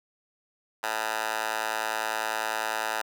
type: tone with high-pass filter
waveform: 10% pulse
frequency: 110 Hz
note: A2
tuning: in tune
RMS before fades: -30 dBFS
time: 0.83-3.02 s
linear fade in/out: 10 ms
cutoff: 1000 Hz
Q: 3.3
effects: none